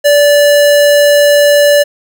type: tone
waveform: square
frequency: 581 Hz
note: D5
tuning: 19 cents flat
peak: -5 dBFS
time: 0.04-1.84 s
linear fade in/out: 20 ms
effects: none